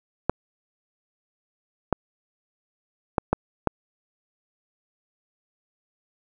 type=clicks; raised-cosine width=1 ms; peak=-5 dBFS; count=5; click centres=0.296 / 1.927 / 3.182 / 3.33 / 3.673 s; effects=none